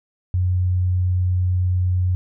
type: tone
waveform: sine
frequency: 90.9 Hz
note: F#2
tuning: 30 cents flat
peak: -16 dBFS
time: 0.34-2.15 s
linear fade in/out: 0 ms
effects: none